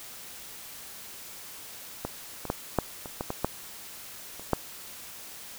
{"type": "clicks", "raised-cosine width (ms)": 1, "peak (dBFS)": [-16, -21, -12, -8, -24, -16, -16, -10, -29, -8], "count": 10, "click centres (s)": [2.05, 2.453, 2.501, 2.787, 3.058, 3.209, 3.304, 3.446, 4.396, 4.533], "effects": ["white hiss -44 dBFS RMS until 5.58 s"]}